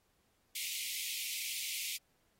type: high-pass noise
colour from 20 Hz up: pink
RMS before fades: -40 dBFS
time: 0.55-1.97 s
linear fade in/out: 5 ms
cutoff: 2100 Hz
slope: 96 dB/octave
effects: pink hiss -75 dBFS RMS until 2.39 s + AAC 48 kbps